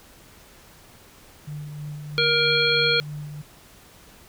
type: tone with tremolo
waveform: sine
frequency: 148.5 Hz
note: D3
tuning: 20 cents sharp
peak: -30 dBFS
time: 1.47-3.42 s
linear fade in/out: 10 ms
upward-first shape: sine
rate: 3.1 Hz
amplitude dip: 35%
type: harmonic tone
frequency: 470.8 Hz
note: A#4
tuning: 17 cents sharp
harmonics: 1 / 3 / 5 / 7 / 9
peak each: -24 / -24 / -24 / -24 / -24 dBFS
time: 2.18-3 s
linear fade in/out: 0 ms
effects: pink hiss -50 dBFS RMS until 4.28 s